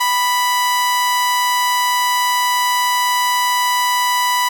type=tone with amplitude modulation; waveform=sawtooth; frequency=987.8 Hz; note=B5; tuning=in tune; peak=-9 dBFS; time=0-4.49 s; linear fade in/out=10 ms; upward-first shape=sine; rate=214 Hz; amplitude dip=30%; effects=none